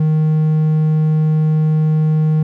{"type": "tone", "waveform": "triangle", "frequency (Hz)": 155.56, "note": "D#3", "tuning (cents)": 0, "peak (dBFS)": -9, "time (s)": [0, 2.43], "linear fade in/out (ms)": 5, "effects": []}